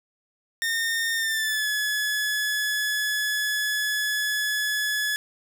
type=tone with pitch glide; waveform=sawtooth; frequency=1827 to 1704.7 Hz; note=A#6 to G#6; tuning=-35 to +45 cents; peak=-20 dBFS; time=0.62-5.16 s; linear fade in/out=0 ms; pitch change=-120 cents; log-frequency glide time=1.15-1.68 s; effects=none